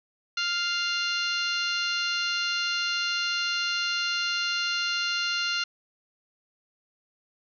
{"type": "harmonic tone", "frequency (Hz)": 698.5, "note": "F5", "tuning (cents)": 0, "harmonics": [2, 3, 4, 5, 6, 7, 8, 9], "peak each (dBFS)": [-30, -38, -30, -38, -31, -42, -41, -44], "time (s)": [0.37, 5.64], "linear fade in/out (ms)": 5, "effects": []}